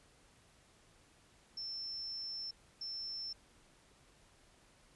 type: tone bursts at uneven times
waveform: sine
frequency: 5350 Hz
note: E8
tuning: 25 cents sharp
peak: -40 dBFS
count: 2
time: 1.57-2.51 / 2.81-3.33 s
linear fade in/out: 5 ms
effects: pink hiss -66 dBFS RMS until 4.95 s + resampled to 24000 Hz